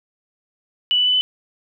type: tone with pitch steps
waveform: sine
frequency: 2960 / 2977 / 2994 / 3012 Hz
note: F#7 / F#7 / F#7 / F#7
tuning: 0 / +10 / +20 / +30 cents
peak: -14 dBFS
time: 0.91-1.21 s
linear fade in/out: 0 ms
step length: 75 ms
effects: none